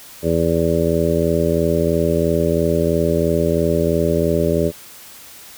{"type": "harmonic tone", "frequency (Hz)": 83, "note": "E2", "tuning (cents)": 12, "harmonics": [1, 2, 3, 4, 5, 6, 7], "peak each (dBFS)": [-24, -21, -24, -23, -20, -25, -21], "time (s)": [0.22, 4.72], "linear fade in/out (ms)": 50, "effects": ["white hiss -40 dBFS RMS until 5.57 s"]}